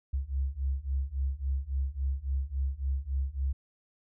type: beating tone pair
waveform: sine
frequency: 65.9 / 69.5 Hz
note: C2 / C#2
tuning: +13 / +5 cents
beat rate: 3.6 Hz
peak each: -32 / -31 dBFS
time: 0.13-3.53 s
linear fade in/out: 10 ms
effects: none